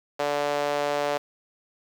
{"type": "tone with high-pass filter", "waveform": "sawtooth", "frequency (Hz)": 145.3, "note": "D3", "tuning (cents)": -18, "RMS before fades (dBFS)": -26, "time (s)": [0.19, 1.18], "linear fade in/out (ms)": 10, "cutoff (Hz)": 570, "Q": 2.7, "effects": ["low-pass 6000 Hz 12 dB/octave", "8-bit"]}